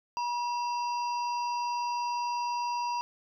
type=harmonic tone with a mistuned harmonic; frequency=963 Hz; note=B5; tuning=44 cents flat; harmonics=1 / 3 / 5 / 6; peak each=-29 / -43 / -43 / -50 dBFS; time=0.17-3.01 s; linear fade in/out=0 ms; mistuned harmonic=3; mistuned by=-110 cents; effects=11-bit